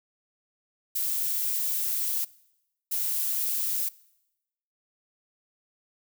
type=noise bursts at uneven times; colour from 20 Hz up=violet; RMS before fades=-28 dBFS; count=2; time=0.95-2.25 / 2.91-3.89 s; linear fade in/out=10 ms; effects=noise-tail reverb RT60 0.9 s tail -22 dB re dry